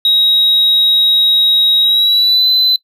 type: tone with pitch glide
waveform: triangle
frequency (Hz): 3805 to 4027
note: A#7 to B7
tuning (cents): +35 to +33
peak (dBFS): -6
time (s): 0.05-2.76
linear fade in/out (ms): 2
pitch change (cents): +98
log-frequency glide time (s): 1.81-2.48
effects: noise-tail reverb RT60 0.1 s tail -23 dB re dry + tanh soft clip ceiling -2 dBFS